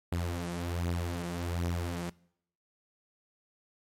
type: beating tone pair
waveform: sawtooth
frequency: 86.1 / 87.4 Hz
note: F2 / F2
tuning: -24 / +2 cents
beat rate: 1.3 Hz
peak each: -29 / -32 dBFS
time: 0.12-2.1 s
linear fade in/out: 5 ms
effects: noise-tail reverb RT60 0.7 s tail -23 dB re dry + MP3 64 kbps